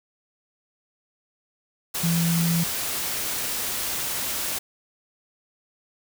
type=tone in noise; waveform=sine; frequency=167.9 Hz; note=E3; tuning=32 cents sharp; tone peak=-20 dBFS; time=2.03-2.64 s; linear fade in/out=10 ms; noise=white; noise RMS=-28 dBFS; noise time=1.94-4.59 s; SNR=+5 dB; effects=none